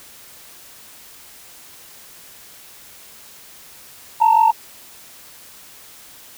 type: tone pair together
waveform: sine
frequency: 880 / 926.7 Hz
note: A5 / A#5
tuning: 0 / -10 cents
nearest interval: minor second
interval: 90 cents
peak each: -12 dBFS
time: 4.2-4.52 s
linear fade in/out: 20 ms
effects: tanh soft clip ceiling -5 dBFS + white hiss -43 dBFS RMS until 6.37 s